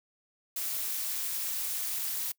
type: noise with amplitude modulation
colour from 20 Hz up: blue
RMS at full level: -30 dBFS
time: 0.56-2.32 s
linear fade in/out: 5 ms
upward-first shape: sine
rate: 299 Hz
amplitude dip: 75%
effects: noise-tail reverb RT60 0.1 s tail -24 dB re dry